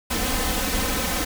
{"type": "noise with comb filter", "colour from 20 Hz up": "pink", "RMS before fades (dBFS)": -24, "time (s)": [0.1, 1.25], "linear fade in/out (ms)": 10, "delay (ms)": 3.9, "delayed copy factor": 0.9, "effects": []}